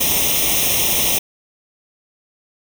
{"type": "noise with comb filter", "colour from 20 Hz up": "white", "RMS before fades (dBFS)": -17, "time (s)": [0, 1.19], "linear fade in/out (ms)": 10, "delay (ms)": 0.33, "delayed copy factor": 0.85, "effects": []}